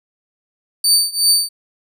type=tone with tremolo; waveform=25% pulse; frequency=4588 Hz; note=D8; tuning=41 cents flat; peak=-4 dBFS; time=0.84-1.49 s; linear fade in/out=5 ms; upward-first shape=triangle; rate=2.7 Hz; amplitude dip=95%; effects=none